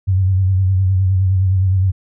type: tone with vibrato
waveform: sine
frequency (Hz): 94.4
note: F#2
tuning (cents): +35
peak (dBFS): -11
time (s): 0.07-1.92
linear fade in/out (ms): 20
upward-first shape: sine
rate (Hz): 9.7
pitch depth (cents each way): 51
effects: none